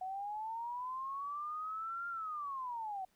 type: linear two-way sweep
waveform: sine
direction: up then down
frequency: 738 to 1400 to 738 Hz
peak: -38 dBFS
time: 0.01-3.05 s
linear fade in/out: 5 ms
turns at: 2.08 s
effects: pink hiss -74 dBFS RMS until 3.15 s